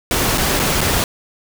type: noise with dropouts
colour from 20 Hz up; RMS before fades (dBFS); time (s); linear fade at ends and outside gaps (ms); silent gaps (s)
pink; -17; 0.11-1.04; 1; 0.376-0.38 / 0.594-0.598 / 0.808-0.813
effects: none